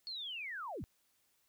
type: linear sweep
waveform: sine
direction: down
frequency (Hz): 4400 to 49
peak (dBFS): -40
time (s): 0.07-0.84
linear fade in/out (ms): 0
effects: white hiss -75 dBFS RMS until 1.48 s